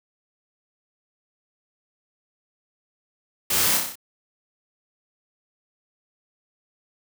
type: noise with echo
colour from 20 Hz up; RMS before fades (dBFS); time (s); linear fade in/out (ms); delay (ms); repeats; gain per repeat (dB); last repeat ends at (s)
white; -23; 3.5-3.77; 5; 31; 6; -3; 3.956
effects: none